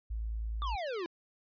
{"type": "tone", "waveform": "sine", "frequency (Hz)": 55, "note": "A1", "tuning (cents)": 0, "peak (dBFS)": -33, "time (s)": [0.1, 0.76], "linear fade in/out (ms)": 10}
{"type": "exponential sweep", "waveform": "square", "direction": "down", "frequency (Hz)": [1210, 328], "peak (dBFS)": -35, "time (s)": [0.62, 1.06], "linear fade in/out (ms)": 0}
{"effects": ["resampled to 11025 Hz"]}